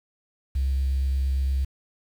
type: tone with vibrato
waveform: triangle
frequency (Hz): 66.9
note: C2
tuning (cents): +39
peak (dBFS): -17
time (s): 0.55-1.65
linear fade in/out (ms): 10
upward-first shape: square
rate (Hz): 8.6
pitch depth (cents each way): 10
effects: tanh soft clip ceiling -19 dBFS + 8-bit